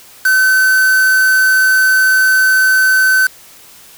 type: tone with quantisation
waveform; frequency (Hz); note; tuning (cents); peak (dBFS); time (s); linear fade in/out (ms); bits
triangle; 1526; G6; -47; -6; 0.25-3.27; 5; 3
effects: white hiss -40 dBFS RMS until 3.97 s